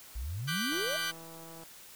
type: exponential sweep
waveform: sine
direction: up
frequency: 51.9 to 659.3 Hz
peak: -34 dBFS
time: 0.15-0.97 s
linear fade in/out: 10 ms
type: chord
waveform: 20% pulse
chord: G major seventh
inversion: second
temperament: equal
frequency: 1174.7 / 1480 / 1568 / 1975.5 Hz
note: D6 / F#6 / G6 / B6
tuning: 0 / 0 / 0 / 0 cents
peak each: -34 / -32 / -31 / -36 dBFS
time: 0.47-1.12 s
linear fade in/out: 20 ms
type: click train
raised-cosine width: 1 ms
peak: -37 dBFS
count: 151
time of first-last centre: 0.72-1.635 s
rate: 164 Hz
effects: white hiss -52 dBFS RMS until 1.95 s